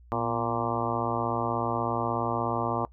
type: harmonic tone with a mistuned harmonic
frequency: 116.54 Hz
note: A#2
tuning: in tune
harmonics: 1 / 2 / 3 / 4 / 5 / 6 / 7 / 8 / 9 / 10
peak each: -35 / -35 / -35 / -35 / -35 / -35 / -35 / -35 / -35 / -35 dBFS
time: 0.12-2.85 s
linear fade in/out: 0 ms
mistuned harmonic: 2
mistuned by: +63 cents
effects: noise-tail reverb RT60 0.1 s tail -20 dB re dry + added 60 Hz sine -50 dBFS peak until 2.92 s